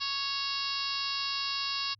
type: harmonic tone with a mistuned harmonic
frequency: 554.4 Hz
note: C#5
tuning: in tune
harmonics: 2 / 3 / 4 / 5 / 6 / 7 / 8 / 9 / 10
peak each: -38 / -45 / -47 / -38 / -42 / -38 / -36 / -37 / -43 dBFS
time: 0-1.95 s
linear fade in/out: 20 ms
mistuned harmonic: 4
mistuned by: -15 cents
effects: added 104 Hz sine -62 dBFS peak until 1.99 s